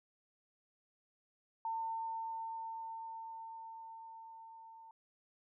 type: tone with level ramp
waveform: sine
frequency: 902 Hz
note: A5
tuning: 43 cents sharp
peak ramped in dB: -35 to -53 dBFS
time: 1.65-4.91 s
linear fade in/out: 2 ms
effects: none